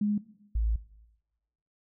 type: tone pair in turn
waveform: sine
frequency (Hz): 207.7 / 55.01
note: G#3 / A1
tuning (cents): 0 / 0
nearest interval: octave + major seventh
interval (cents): 2300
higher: first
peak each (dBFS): -24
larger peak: neither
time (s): 0.01-0.18 / 0.55-0.76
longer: second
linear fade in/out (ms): 5
effects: noise-tail reverb RT60 1.0 s tail -18 dB re dry